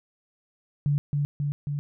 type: tone with echo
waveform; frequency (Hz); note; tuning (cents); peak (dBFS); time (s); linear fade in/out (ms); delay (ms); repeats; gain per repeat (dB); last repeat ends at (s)
sine; 144.5; D3; -28; -20; 0.86-0.98; 0; 270; 3; -2; 1.79
effects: none